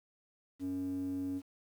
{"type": "tone with band-pass filter", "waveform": "square", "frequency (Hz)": 92.5, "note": "F#2", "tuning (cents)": 0, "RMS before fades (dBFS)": -37, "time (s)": [0.59, 1.42], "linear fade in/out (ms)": 50, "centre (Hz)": 280, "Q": 5.5, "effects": ["10-bit"]}